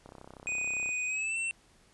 click train, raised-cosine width 1 ms, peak -33 dBFS, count 28, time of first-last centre 0.06-0.891 s, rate 32.5 Hz
square tone with pitch glide, 2489 to 2699 Hz, D#7 to E7, 0 to +40 cents, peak -31 dBFS, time 0.47-1.51 s, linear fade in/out 0 ms, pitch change +140 cents, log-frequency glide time 1.06-1.38 s
effects pink hiss -63 dBFS RMS until 1.93 s + resampled to 24000 Hz

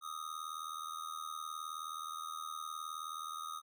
square tone with amplitude modulation, 1244.5 Hz, D#6, in tune, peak -38 dBFS, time 0.01-3.62 s, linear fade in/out 50 ms, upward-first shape sine, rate 79.2 Hz, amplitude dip 85%, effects none

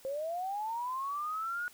sine linear sweep, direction up, 523.3 to 1462 Hz, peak -33 dBFS, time 0.05-1.68 s, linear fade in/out 0 ms, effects white hiss -58 dBFS RMS until 1.73 s

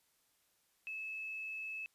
sine tone with quantisation, 2603 Hz, E7, 22 cents flat, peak -40 dBFS, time 0.87-1.86 s, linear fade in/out 0 ms, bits 11, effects white hiss -75 dBFS RMS until 1.94 s + resampled to 32000 Hz

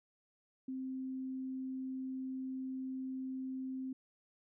sine tone, 261.5 Hz, C4, 1 cent flat, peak -38 dBFS, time 0.68-3.93 s, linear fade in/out 5 ms, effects none

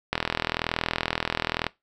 click train, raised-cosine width 0.3 ms, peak -7 dBFS, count 64, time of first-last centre 0.13-1.667 s, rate 41 Hz, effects noise-tail reverb RT60 0.2 s tail -21 dB re dry

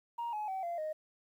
sine tone with pitch steps, 940 / 847.2 / 763.5 / 688.1 / 620.2 Hz, A#5 / G#5 / G5 / F5 / D#5, +14 / +34 / -46 / -26 / -6 cents, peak -33 dBFS, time 0.18-0.93 s, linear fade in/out 10 ms, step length 150 ms, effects tanh soft clip ceiling -32 dBFS + 11-bit

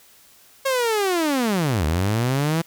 sawtooth linear two-way sweep, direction down then up, 548 to 73.42 to 168.8 Hz, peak -15 dBFS, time 0.65-2.62 s, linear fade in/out 10 ms, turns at 1.85 s, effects white hiss -52 dBFS RMS until 2.66 s

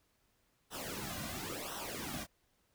pink noise with flanger, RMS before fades -42 dBFS, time 0.7-2.27 s, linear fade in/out 50 ms, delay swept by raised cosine 0.43 to 2.33 ms, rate 0.96 Hz, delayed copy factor -0.8, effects pink hiss -75 dBFS RMS until 2.74 s

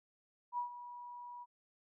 sine tone with ADSR envelope, 970 Hz, B5, 31 cents flat, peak -33 dBFS, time 0.52-1.46 s, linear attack 59 ms, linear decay 110 ms, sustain -13 dB, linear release 38 ms, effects none

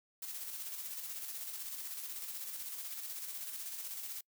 blue noise with tremolo, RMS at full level -42 dBFS, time 0.22-4.21 s, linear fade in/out 5 ms, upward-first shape square, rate 16 Hz, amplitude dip 35%, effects noise-tail reverb RT60 0.1 s tail -26 dB re dry

